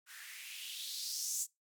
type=noise with band-pass filter sweep; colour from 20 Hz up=violet; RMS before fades=-42 dBFS; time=0.06-1.47 s; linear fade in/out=50 ms; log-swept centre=1500 to 7400 Hz; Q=3.8; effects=noise-tail reverb RT60 0.2 s tail -23 dB re dry